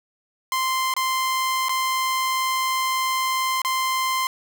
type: tone with dropouts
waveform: sawtooth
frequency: 1043 Hz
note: C6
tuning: 6 cents flat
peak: -17 dBFS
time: 0.52-4.27 s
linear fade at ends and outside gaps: 1 ms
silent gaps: 0.939-0.965 / 1.685-1.693 / 3.618-3.648 s
effects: none